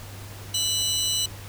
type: tone pair together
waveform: 25% pulse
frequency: 2965 / 4012 Hz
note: F#7 / B7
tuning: +3 / +26 cents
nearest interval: perfect fourth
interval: 523 cents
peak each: -22 / -21 dBFS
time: 0.54-1.26 s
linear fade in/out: 5 ms
effects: added 100 Hz sine -39 dBFS peak until 1.48 s + pink hiss -43 dBFS RMS until 1.48 s